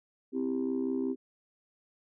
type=chord; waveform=sine; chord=C major; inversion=none; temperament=just; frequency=261.6 / 327 / 392.4 Hz; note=C4 / E4 / G4; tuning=0 / -14 / +2 cents; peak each=-30 / -35 / -33 dBFS; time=0.32-1.16 s; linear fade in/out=50 ms; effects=tanh soft clip ceiling -22 dBFS